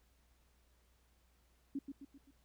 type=tone with echo; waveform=sine; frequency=277.2 Hz; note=C#4; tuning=in tune; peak=-36 dBFS; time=1.75-1.79 s; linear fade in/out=5 ms; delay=130 ms; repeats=4; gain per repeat=-6 dB; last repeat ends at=2.31 s; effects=added 60 Hz sine -70 dBFS peak until 2.44 s + pink hiss -75 dBFS RMS until 2.44 s